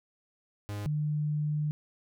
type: tone pair in turn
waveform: 45% pulse / sine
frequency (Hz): 103 / 150.16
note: G#2 / D3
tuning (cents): -14 / +39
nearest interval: perfect fifth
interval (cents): 653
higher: second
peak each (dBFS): -34 / -27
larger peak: second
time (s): 0.69-0.86 / 0.86-1.71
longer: second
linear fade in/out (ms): 0
effects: none